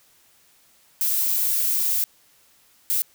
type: noise bursts at uneven times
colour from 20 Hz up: violet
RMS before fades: -22 dBFS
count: 2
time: 1.01-2.04 / 2.9-3.02 s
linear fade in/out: 0 ms
effects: white hiss -58 dBFS RMS until 3.14 s